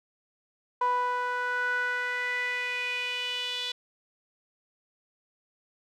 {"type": "tone with band-pass filter sweep", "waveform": "sawtooth", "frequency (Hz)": 493.9, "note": "B4", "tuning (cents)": 0, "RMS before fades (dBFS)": -30, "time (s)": [0.81, 3.72], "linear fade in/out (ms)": 5, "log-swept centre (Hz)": [1000, 3500], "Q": 4.9, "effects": []}